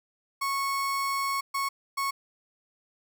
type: tone bursts at uneven times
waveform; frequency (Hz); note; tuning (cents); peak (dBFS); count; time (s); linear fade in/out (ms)
35% pulse; 1102; C#6; -11; -25; 3; 0.41-1.41 / 1.54-1.69 / 1.97-2.11; 10
effects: none